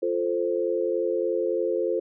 sine chord, F major, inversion none, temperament equal, 349.2 / 440 / 523.3 Hz, F4 / A4 / C5, 0 / 0 / 0 cents, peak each -27 dBFS, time 0.02-2 s, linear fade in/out 10 ms, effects none

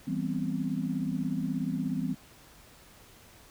sine chord, C major seventh, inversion first, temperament equal with one note detuned, 164.81 / 196 / 246.9 / 263.6 Hz, E3 / G3 / B3 / C4, 0 / 0 / 0 / +13 cents, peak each -34 dBFS, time 0.07-2.15 s, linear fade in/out 10 ms, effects pink hiss -55 dBFS RMS until 3.5 s

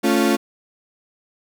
35% pulse chord, A augmented, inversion none, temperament equal, 220 / 277.2 / 349.2 Hz, A3 / C#4 / E#4, 0 / 0 / 0 cents, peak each -18 dBFS, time 0.03-0.37 s, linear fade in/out 20 ms, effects none

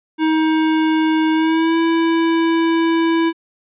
square tone with pitch glide, 315.9 to 329.9 Hz, D#4 to E4, +26 to +1 cents, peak -14 dBFS, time 0.18-3.33 s, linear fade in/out 50 ms, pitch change +75 cents, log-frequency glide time 1.33-1.77 s, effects resampled to 8000 Hz

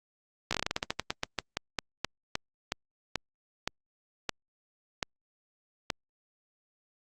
slowing click train, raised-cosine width 0.2 ms, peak -11 dBFS, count 25, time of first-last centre 0.51-5.902 s, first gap 16 ms, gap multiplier 1.19, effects Opus 48 kbps

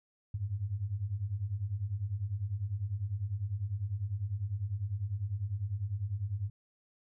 sine beating tone pair, 93.6 / 103.6 Hz, F#2 / G#2, +20 / -4 cents, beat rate 10 Hz, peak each -37 / -34 dBFS, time 0.34-6.5 s, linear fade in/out 5 ms, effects none

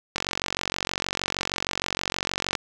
click train, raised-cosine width 0.2 ms, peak -7 dBFS, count 112, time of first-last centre 0.16-2.552 s, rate 46.4 Hz, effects none

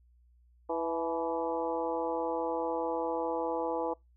harmonic tone with a mistuned harmonic, 164.81 Hz, E3, in tune, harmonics 2 / 3 / 4 / 5 / 6 / 7, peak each -37 / -33 / -38 / -36 / -40 / -45 dBFS, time 0.69-3.94 s, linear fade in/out 10 ms, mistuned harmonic 5, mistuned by +52 cents, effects noise-tail reverb RT60 0.2 s tail -26 dB re dry + added 60 Hz sine -60 dBFS peak until 4.16 s

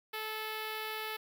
5% pulse tone with notch filter, 434.7 Hz, A4, 21 cents flat, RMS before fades -39 dBFS, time 0.13-1.17 s, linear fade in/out 10 ms, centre 6400 Hz, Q 0.76, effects 11-bit

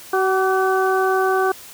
harmonic tone with a mistuned harmonic, 378.3 Hz, F#4, 38 cents sharp, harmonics 1 / 2 / 3 / 4, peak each -18 / -21 / -23 / -24 dBFS, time 0.13-1.52 s, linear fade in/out 5 ms, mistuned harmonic 3, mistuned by +31 cents, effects white hiss -40 dBFS RMS until 1.73 s

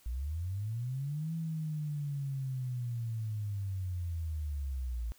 sine linear two-way sweep, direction up then down, 55.6 to 164.81 to 55.6 Hz, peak -33 dBFS, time 0.06-5.12 s, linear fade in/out 0 ms, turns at 1.34 s, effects white hiss -63 dBFS RMS until 5.18 s

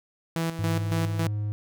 sawtooth tone with tremolo, 164.8 Hz, E3, in tune, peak -21 dBFS, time 0.36-1.27 s, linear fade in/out 0 ms, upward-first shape square, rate 3.6 Hz, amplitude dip 65%
triangle tone with pitch glide, 103.83 to 104.67 Hz, G#2 to G#2, 0 to +14 cents, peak -24 dBFS, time 0.59-1.52 s, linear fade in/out 0 ms, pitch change +14 cents, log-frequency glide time 1.1-1.27 s
effects none

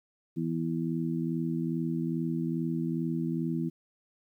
harmonic tone, 82.4 Hz, E2, in tune, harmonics 2 / 3 / 4, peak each -31 / -33 / -34 dBFS, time 0.36-3.7 s, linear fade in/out 20 ms, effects 11-bit

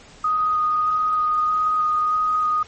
sine tone with vibrato, 1243 Hz, D#6, 2 cents flat, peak -17 dBFS, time 0.24-2.63 s, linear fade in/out 5 ms, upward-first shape square, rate 1.6 Hz, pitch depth 8 cents each way, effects pink hiss -46 dBFS RMS until 2.67 s + MP3 32 kbps

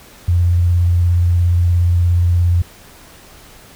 sine tone with vibrato, 87.31 Hz, F2, in tune, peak -10 dBFS, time 0.28-2.62 s, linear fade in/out 5 ms, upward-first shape sine, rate 17 Hz, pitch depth 24 cents each way, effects pink hiss -42 dBFS RMS until 3.75 s

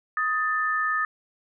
sine tone pair together, 1253 / 1772 Hz, D#6 / A6, +12 / +12 cents, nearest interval tritone, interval 600 cents, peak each -25 dBFS, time 0.17-1.05 s, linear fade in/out 2 ms, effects none

